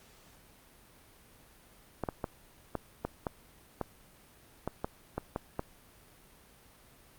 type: clicks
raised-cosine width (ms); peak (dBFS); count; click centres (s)
1; -18; 12; 2.037 / 2.088 / 2.242 / 2.753 / 3.05 / 3.268 / 3.813 / 4.676 / 4.845 / 5.18 / 5.361 / 5.594
effects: pink hiss -59 dBFS RMS until 7.18 s + Opus 48 kbps